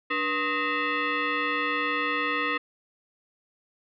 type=tone with frequency modulation; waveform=sine; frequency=293.7 Hz; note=D4; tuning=in tune; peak=-24 dBFS; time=0.1-2.58 s; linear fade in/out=10 ms; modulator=777 Hz; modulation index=3.1; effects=none